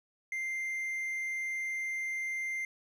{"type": "tone", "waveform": "triangle", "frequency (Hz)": 2093, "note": "C7", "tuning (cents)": 0, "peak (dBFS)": -31, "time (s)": [0.32, 2.65], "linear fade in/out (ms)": 2, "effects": []}